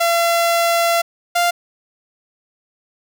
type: tone pair in turn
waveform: sawtooth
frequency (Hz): 680 / 696.3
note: F5 / F5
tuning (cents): -46 / -5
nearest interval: unison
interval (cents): 41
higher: second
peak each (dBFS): -10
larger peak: neither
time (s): 0-1.02 / 1.35-1.51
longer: first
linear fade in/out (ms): 10
effects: none